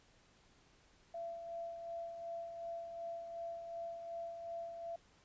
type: tone with tremolo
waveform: sine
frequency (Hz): 675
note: E5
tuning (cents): +41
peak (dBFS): -40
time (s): 1.14-4.96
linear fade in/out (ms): 5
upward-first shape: sine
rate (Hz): 2.7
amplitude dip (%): 45
effects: pink hiss -68 dBFS RMS until 5.24 s + resampled to 16000 Hz